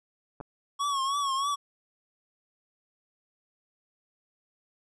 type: clicks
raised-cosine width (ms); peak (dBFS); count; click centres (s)
1; -27; 2; 0.403 / 0.41
type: tone with vibrato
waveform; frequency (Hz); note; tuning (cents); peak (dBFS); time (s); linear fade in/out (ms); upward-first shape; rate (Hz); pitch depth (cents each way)
square; 1108; C#6; -1; -27; 0.79-1.56; 20; triangle; 3.2; 84
effects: resampled to 22050 Hz